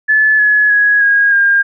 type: tone with pitch steps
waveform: sine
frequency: 1729 / 1698.3 / 1668.2 / 1638.6 / 1609.5 Hz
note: A6 / G#6 / G#6 / G#6 / G6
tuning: -31 / +38 / +7 / -24 / +45 cents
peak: -7 dBFS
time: 0.08-1.63 s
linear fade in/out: 20 ms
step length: 310 ms
effects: none